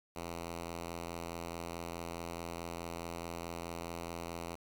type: tone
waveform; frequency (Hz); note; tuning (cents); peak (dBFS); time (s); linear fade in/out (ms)
5% pulse; 84.7; E2; +48; -29; 0.15-4.56; 20
effects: 10-bit